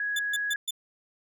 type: tone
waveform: sine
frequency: 1666 Hz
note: G#6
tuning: 5 cents sharp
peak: -27 dBFS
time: 0-0.56 s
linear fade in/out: 2 ms
type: tone bursts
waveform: sawtooth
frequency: 3520 Hz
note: A7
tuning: in tune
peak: -25 dBFS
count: 4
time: 0.16-0.708 s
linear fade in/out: 5 ms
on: 32 ms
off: 140 ms
effects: none